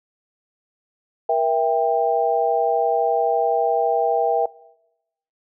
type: chord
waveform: sine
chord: E diminished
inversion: second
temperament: just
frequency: 474.7 / 659.3 / 791.1 Hz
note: Bb4 / E5 / G5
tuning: +31 / 0 / +16 cents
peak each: -22 / -20 / -20 dBFS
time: 1.29-4.46 s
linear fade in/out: 5 ms
effects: noise-tail reverb RT60 0.9 s tail -22 dB re dry